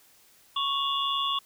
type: tone cluster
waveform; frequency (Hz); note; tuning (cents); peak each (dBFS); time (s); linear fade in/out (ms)
sine; 1109 / 2849 / 3320 / 3463; C#6 / F7 / G#7 / A7; 0 / +34 / -1 / -28; -28 / -34 / -35 / -30; 0.56-1.39; 5
effects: white hiss -59 dBFS RMS until 1.45 s